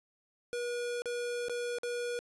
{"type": "tone with dropouts", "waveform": "square", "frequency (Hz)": 482.2, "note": "B4", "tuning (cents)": -41, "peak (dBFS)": -34, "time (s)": [0.53, 2.19], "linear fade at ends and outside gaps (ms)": 0, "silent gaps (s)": [[1.02, 1.057], [1.484, 1.496], [1.785, 1.833]], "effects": ["resampled to 24000 Hz", "12-bit"]}